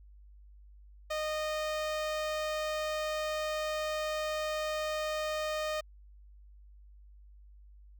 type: tone with notch filter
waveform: sawtooth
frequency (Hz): 616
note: D#5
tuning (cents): -17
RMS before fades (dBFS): -34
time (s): 1.1-5.81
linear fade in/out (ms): 10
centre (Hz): 11000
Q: 0.86
effects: added 50 Hz sine -52 dBFS peak until 7.99 s